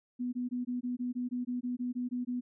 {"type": "tone bursts", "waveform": "sine", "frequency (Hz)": 246.9, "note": "B3", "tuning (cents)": 0, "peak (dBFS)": -31, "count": 14, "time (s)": [0.19, 2.41], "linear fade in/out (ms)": 20, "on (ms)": 140, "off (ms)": 20, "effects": []}